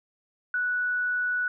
sine tone, 1476 Hz, F#6, 5 cents flat, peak -24 dBFS, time 0.54-1.48 s, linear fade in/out 2 ms, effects none

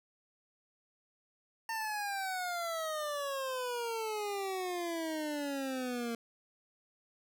25% pulse exponential sweep, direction down, 910 to 230.2 Hz, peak -31 dBFS, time 1.69-6.15 s, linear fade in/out 2 ms, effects none

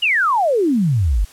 sine exponential sweep, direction down, 2975 to 43.65 Hz, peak -13 dBFS, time 0.02-1.25 s, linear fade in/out 10 ms, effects white hiss -45 dBFS RMS until 1.32 s + low-pass 11000 Hz 12 dB/octave

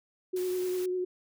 sine tone with vibrato, 365.4 Hz, F#4, 22 cents flat, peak -28 dBFS, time 0.33-1.05 s, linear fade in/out 10 ms, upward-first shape triangle, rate 10 Hz, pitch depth 23 cents each way
white noise, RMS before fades -45 dBFS, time 0.36-0.86 s, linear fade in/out 5 ms
effects none

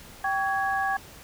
sine tone cluster, 780 / 1128 / 1660 Hz, G5 / C#6 / G#6, -9 / +30 / -1 cents, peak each -26 / -32 / -28 dBFS, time 0.24-0.97 s, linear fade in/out 5 ms, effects pink hiss -47 dBFS RMS until 1.23 s

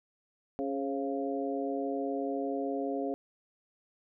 harmonic tone with a mistuned harmonic, 138.59 Hz, C#3, in tune, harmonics 2 / 3 / 4 / 5, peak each -34 / -36 / -37 / -38 dBFS, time 0.59-3.14 s, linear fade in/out 0 ms, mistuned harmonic 4, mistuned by -43 cents, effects none

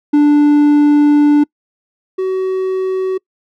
triangle tone pair in turn, 293.7 / 376.6 Hz, D4 / F#4, 0 / +31 cents, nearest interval major third, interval 431 cents, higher second, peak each -4 / -12 dBFS, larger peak first, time 0.13-1.44 / 2.18-3.18 s, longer first, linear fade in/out 10 ms, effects noise-tail reverb RT60 0.1 s tail -26 dB re dry

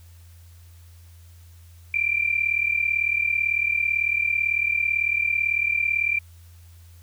sine tone pair together, 2346 / 2384 Hz, D7 / D7, -2 / +25 cents, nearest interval unison, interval 27 cents, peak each -23 dBFS, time 1.94-6.19 s, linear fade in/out 2 ms, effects added 85 Hz sine -45 dBFS peak until 7.02 s + white hiss -58 dBFS RMS until 7.02 s

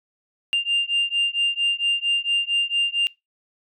sine beating tone pair, 2794 / 2798.4 Hz, F7 / F7, 0 / +3 cents, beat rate 4.4 Hz, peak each -21 dBFS, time 0.53-3.07 s, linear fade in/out 0 ms, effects noise-tail reverb RT60 0.2 s tail -23 dB re dry + tanh soft clip ceiling -15 dBFS

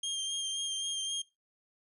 sawtooth tone with vibrato, 3200 Hz, G7, 35 cents sharp, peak -29 dBFS, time 0.03-1.22 s, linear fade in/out 5 ms, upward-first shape sine, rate 3.8 Hz, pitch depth 22 cents each way, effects noise-tail reverb RT60 0.2 s tail -19 dB re dry + resampled to 24000 Hz

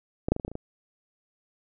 clicks, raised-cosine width 2 ms, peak -13 / -6 / -18 / -22 / -17 / -22 / -27 / -20 dBFS, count 8, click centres 0.285 / 0.32 / 0.364 / 0.398 / 0.449 / 0.48 / 0.516 / 0.554 s, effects none

